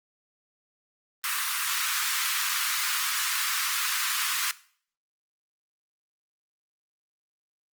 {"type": "high-pass noise", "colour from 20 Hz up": "pink", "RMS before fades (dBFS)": -28, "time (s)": [1.24, 4.51], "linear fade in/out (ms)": 0, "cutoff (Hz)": 1100, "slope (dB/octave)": 48, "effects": ["noise-tail reverb RT60 0.5 s tail -18 dB re dry", "Opus 24 kbps"]}